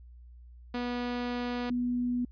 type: tone pair in turn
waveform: sawtooth / sine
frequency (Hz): 243.8 / 245.1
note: B3 / B3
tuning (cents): -22 / -13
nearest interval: unison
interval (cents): 9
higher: second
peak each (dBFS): -27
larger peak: neither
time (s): 0.74-1.7 / 1.7-2.25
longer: first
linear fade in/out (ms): 5
effects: added 60 Hz sine -48 dBFS peak until 2.31 s + resampled to 11025 Hz